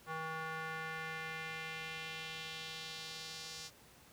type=tone with band-pass filter sweep; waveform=square; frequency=160 Hz; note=D#3; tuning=49 cents sharp; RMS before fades=-44 dBFS; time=0.06-3.71 s; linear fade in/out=50 ms; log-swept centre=1200 to 5400 Hz; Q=1.8; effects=pink hiss -61 dBFS RMS until 4.12 s + high-pass 60 Hz 12 dB/octave